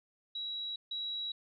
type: tone pair in turn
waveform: sine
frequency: 3882 / 3882 Hz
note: B7 / B7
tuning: -31 / -31 cents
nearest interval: unison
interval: 0 cents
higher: neither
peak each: -36 / -35 dBFS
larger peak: second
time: 0.35-0.76 / 0.91-1.32 s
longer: neither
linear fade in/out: 5 ms
effects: none